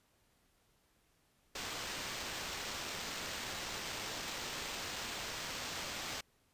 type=noise with sample-and-hold; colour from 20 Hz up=violet; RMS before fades=-42 dBFS; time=1.55-6.21 s; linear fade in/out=5 ms; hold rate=11025 Hz; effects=pink hiss -73 dBFS RMS until 6.53 s + resampled to 32000 Hz